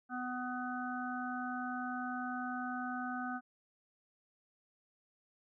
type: harmonic tone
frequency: 250 Hz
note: B3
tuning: 21 cents sharp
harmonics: 1 / 3 / 5 / 6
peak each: -40 / -42 / -44 / -43 dBFS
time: 0.09-3.41 s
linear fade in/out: 50 ms
effects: none